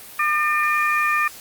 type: harmonic tone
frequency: 602 Hz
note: D5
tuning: 43 cents sharp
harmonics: 2 / 3 / 4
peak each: -20 / -22 / -23 dBFS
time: 0.19-1.28 s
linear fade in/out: 5 ms
effects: white hiss -40 dBFS RMS until 1.4 s + Opus 32 kbps